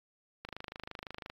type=click train; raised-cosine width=0.3 ms; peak=-25 dBFS; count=23; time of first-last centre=0.45-1.299 s; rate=25.9 Hz; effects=AAC 32 kbps